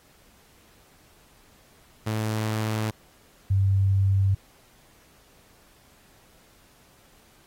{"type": "tone pair in turn", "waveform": ["sawtooth", "sine"], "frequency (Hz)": [109.2, 97.29], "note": ["A2", "G2"], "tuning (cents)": [-13, -13], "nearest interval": "major second", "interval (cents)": 200, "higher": "first", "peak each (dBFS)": [-21, -18], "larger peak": "second", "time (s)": [[2.06, 2.91], [3.5, 4.35]], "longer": "neither", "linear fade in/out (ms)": 10, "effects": ["pink hiss -58 dBFS RMS until 7.46 s", "AAC 48 kbps"]}